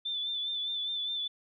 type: tone with vibrato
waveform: sine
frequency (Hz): 3520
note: A7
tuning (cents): 0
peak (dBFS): -31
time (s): 0.05-1.28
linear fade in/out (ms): 10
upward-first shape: sine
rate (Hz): 4.9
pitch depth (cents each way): 38
effects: none